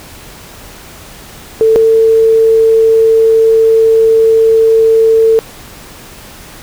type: tone pair in turn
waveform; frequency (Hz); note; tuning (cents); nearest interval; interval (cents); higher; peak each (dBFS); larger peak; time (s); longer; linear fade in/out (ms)
sine; 444.4 / 448; A4 / A4; +17 / +31; unison; 14; second; -4 / -4; neither; 1.61-1.76 / 1.76-5.39; second; 0
effects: pink hiss -33 dBFS RMS until 6.62 s